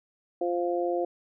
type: harmonic tone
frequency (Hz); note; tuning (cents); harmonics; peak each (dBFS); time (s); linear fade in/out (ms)
174.61; F3; 0; 2 / 3 / 4; -28 / -30 / -31; 0.41-1.05; 5
effects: none